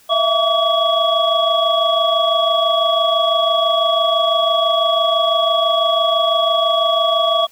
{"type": "tone cluster", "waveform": "sine", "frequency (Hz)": [651, 677, 1142, 3338], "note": ["E5", "E5", "D6", "G#7"], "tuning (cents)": [-22, 46, -49, 8], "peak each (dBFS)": -18, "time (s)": [0.09, 7.47], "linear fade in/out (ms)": 20, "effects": ["tanh soft clip ceiling -2 dBFS", "white hiss -50 dBFS RMS until 7.51 s"]}